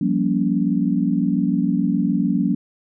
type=chord; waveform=sine; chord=G half-diminished seventh; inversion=third; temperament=just; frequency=176.4 / 196 / 235.2 / 282.2 Hz; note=F3 / G3 / Bb3 / Db4; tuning=+18 / 0 / +16 / +31 cents; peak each=-22 dBFS; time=0.01-2.55 s; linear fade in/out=5 ms; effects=none